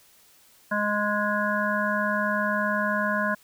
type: harmonic tone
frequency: 207.7 Hz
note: G#3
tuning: in tune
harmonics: 1 / 3 / 5 / 7 / 8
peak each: -29 / -29 / -29 / -29 / -29 dBFS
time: 0.71-3.35 s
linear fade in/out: 10 ms
effects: white hiss -57 dBFS RMS until 3.43 s